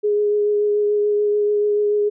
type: tone with vibrato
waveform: sine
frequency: 415.6 Hz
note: G#4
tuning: 1 cent sharp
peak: -15 dBFS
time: 0.03-2.1 s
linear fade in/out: 20 ms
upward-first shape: triangle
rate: 6.9 Hz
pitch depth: 15 cents each way
effects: none